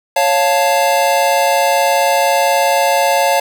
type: chord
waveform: square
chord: Db augmented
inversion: none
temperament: equal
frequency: 554.4 / 698.5 / 880 Hz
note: Db5 / F5 / A5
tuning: 0 / 0 / 0 cents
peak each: -16 dBFS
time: 0.16-3.4 s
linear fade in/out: 5 ms
effects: none